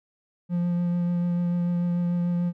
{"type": "tone with vibrato", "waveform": "triangle", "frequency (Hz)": 174.61, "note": "F3", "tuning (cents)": 0, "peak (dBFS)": -20, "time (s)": [0.49, 2.53], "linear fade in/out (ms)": 50, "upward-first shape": "triangle", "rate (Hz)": 6.8, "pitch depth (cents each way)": 15, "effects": []}